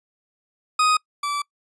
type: tone pair in turn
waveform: 40% pulse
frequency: 1249 / 1157.1 Hz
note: D#6 / D6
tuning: +6 / -26 cents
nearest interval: minor second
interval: 132 cents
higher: first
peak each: -15 / -22 dBFS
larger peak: first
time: 0.79-0.97 / 1.23-1.42 s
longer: second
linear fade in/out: 5 ms
effects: noise-tail reverb RT60 0.1 s tail -25 dB re dry + resampled to 22050 Hz